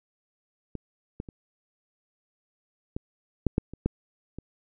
clicks, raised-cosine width 3 ms, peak -21 / -20 / -28 / -18 / -9 / -9 / -26 / -11 / -24 dBFS, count 9, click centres 0.753 / 1.201 / 1.288 / 2.965 / 3.467 / 3.581 / 3.736 / 3.86 / 4.386 s, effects none

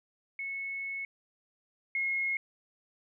sine tone pair in turn, 2198 / 2160 Hz, C#7 / C#7, -15 / -45 cents, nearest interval unison, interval 30 cents, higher first, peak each -34 / -28 dBFS, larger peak second, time 0.39-1.05 / 1.95-2.37 s, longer first, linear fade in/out 2 ms, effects none

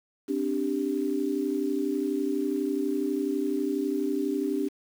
sine chord, C suspended second, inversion none, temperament equal, 261.6 / 293.7 / 392 Hz, C4 / D4 / G4, 0 / 0 / 0 cents, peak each -31 / -28 / -30 dBFS, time 0.28-4.69 s, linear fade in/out 20 ms, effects 8-bit

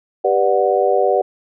sine chord, G major seventh, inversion none, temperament just, 392 / 490 / 588 / 735 Hz, G4 / B4 / D5 / F#5, 0 / -14 / +2 / -12 cents, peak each -18 dBFS, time 0.24-1.22 s, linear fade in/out 10 ms, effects none

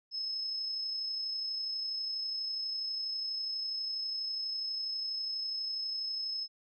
sine tone with amplitude modulation, 5190 Hz, E8, 28 cents flat, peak -32 dBFS, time 0.11-6.48 s, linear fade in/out 50 ms, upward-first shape sine, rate 32.2 Hz, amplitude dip 30%, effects none

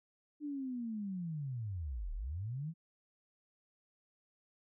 sine linear two-way sweep, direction down then up, 301.5 to 34.09 to 170.5 Hz, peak -37 dBFS, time 0.4-2.74 s, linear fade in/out 50 ms, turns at 2.13 s, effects none

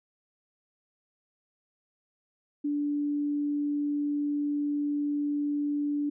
sine tone, 291.2 Hz, D4, 15 cents flat, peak -26 dBFS, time 2.64-6.1 s, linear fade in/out 10 ms, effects none

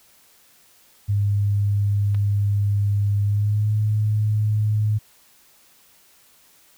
sine tone with pitch glide, 101.6 to 106.53 Hz, G#2 to G#2, -38 to +45 cents, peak -17 dBFS, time 1.08-4.99 s, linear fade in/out 20 ms, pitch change +83 cents, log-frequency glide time 3.22-3.73 s
clicks, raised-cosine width 0.3 ms, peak -26 / -28 dBFS, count 2, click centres 2.146 / 2.15 s
effects white hiss -55 dBFS RMS until 6.77 s

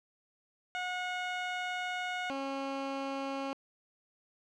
15% pulse tone pair in turn, 727 / 272.8 Hz, F#5 / C#4, -31 / -28 cents, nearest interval octave + perfect fourth, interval 1697 cents, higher first, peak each -27 / -28 dBFS, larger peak first, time 0.75-2.3 / 2.3-3.53 s, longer first, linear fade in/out 0 ms, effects low-pass 4000 Hz 12 dB/octave

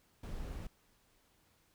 brown noise, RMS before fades -42 dBFS, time 0.23-0.67 s, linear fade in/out 5 ms, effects pink hiss -71 dBFS RMS until 1.74 s

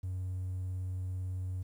triangle tone with vibrato, 92.5 Hz, F#2, in tune, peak -31 dBFS, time 0.03-1.63 s, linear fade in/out 10 ms, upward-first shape triangle, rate 18 Hz, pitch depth 12 cents each way, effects tanh soft clip ceiling -29 dBFS + 11-bit

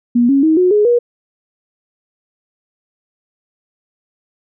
sine tone with pitch steps, 240 / 275.7 / 316.7 / 363.8 / 417.9 / 480 Hz, B3 / C#4 / D#4 / F#4 / G#4 / B4, -49 / -9 / +31 / -29 / +11 / -49 cents, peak -8 dBFS, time 0.15-0.99 s, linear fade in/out 10 ms, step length 140 ms, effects none

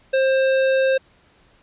triangle tone with hard clipping, 530 Hz, C5, 22 cents sharp, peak -17 dBFS, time 0.13-0.98 s, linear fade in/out 10 ms, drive 17 dB, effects pink hiss -56 dBFS RMS until 1.62 s + resampled to 8000 Hz

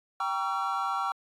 triangle chord, G diminished seventh, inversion none, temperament just, 784 / 940.8 / 1128.9 / 1354.7 Hz, G5 / Bb5 / Db6 / Fb6, 0 / +16 / +31 / +47 cents, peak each -31 / -34 / -31 / -30 dBFS, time 0.2-1.12 s, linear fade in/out 2 ms, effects AAC 64 kbps

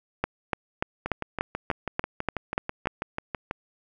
two click trains, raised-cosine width 0.5 ms, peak -9 / -14 dBFS, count 10 / 16, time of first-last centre 0.24-2.872 / 1.06-3.511 s, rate 3.42 / 6.12 Hz, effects none

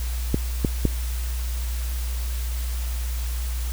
clicks, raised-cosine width 3 ms, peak -6 dBFS, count 3, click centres 0.344 / 0.648 / 0.853 s, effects added 60 Hz sine -24 dBFS peak until 3.72 s + white hiss -38 dBFS RMS until 3.72 s

